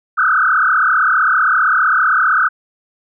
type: tone with frequency modulation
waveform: sine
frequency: 1394 Hz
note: F6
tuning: 4 cents flat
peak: -10 dBFS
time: 0.17-2.49 s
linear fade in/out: 20 ms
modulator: 35.4 Hz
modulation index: 4.5
effects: none